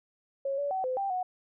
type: tone with pitch steps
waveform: sine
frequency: 548 / 571 / 758 / 512 / 787 / 735 Hz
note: C#5 / D5 / F#5 / C5 / G5 / F#5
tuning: -20 / -49 / +42 / -38 / +7 / -12 cents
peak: -28 dBFS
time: 0.45-1.23 s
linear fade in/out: 5 ms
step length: 130 ms
effects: none